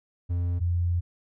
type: tone pair in turn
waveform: triangle / sine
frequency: 87.6 / 87.1 Hz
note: F2 / F2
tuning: +6 / -4 cents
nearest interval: unison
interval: 10 cents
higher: first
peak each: -22 dBFS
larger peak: neither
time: 0.29-0.6 / 0.6-1.01 s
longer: second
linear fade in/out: 20 ms
effects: none